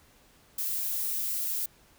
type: noise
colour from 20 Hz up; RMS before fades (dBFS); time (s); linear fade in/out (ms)
violet; -31; 0.58-1.66; 5
effects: pink hiss -60 dBFS RMS until 1.98 s